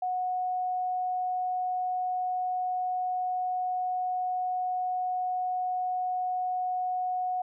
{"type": "tone", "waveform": "sine", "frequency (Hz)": 733, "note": "F#5", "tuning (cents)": -16, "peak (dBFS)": -27, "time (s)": [0.02, 7.42], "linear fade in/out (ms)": 5, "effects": []}